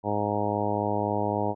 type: harmonic tone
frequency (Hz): 103.83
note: G#2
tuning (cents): 0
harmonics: 1 / 2 / 3 / 4 / 5 / 6 / 7 / 8 / 9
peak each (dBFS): -33 / -33 / -33 / -33 / -33 / -33 / -33 / -33 / -33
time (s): 0.03-1.55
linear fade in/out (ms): 50
effects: none